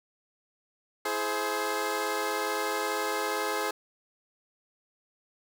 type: chord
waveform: 15% pulse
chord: E augmented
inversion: none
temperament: equal with one note detuned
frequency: 329.6 / 421.1 / 523.3 Hz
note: E4 / G#4 / B#4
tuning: 0 / +24 / 0 cents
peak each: -30 / -24 / -27 dBFS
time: 1.05-3.71 s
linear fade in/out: 5 ms
effects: none